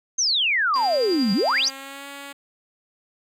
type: exponential two-way sweep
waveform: sine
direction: down then up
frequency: 6510 to 184.9 to 6510 Hz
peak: -18 dBFS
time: 0.18-1.69 s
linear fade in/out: 10 ms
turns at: 1.33 s
type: tone with tremolo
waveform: sine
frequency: 4784 Hz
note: D8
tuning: 31 cents sharp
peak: -25 dBFS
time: 0.74-1.7 s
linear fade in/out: 0 ms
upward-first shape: triangle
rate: 11 Hz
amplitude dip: 65%
type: tone with pitch glide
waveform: 5% pulse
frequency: 261.6 to 280.4 Hz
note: C4 to C#4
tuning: 0 to +20 cents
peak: -24 dBFS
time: 0.75-2.33 s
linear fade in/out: 10 ms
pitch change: +120 cents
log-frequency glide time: 1.46-2.07 s
effects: none